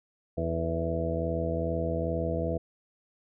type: harmonic tone with a mistuned harmonic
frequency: 82.41 Hz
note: E2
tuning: in tune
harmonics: 1 / 2 / 3 / 4 / 5 / 6 / 7 / 8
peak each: -33 / -34 / -39 / -36 / -41 / -33 / -42 / -34 dBFS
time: 0.37-2.58 s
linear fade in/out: 10 ms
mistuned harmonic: 5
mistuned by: +68 cents
effects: none